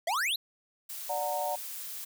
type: exponential sweep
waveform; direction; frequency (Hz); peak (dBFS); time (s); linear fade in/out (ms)
square; up; 622.3 to 4200; -28; 0.07-0.36; 5
type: noise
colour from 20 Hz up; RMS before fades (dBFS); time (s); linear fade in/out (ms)
blue; -40; 0.89-2.05; 10
type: chord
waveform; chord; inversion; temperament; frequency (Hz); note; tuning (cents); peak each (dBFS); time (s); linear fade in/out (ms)
sine; D augmented; none; just; 587.3 / 734.2 / 917.7; D5 / F#5 / A#5; 0 / -14 / -27; -34 / -33 / -35; 1.09-1.56; 10
effects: none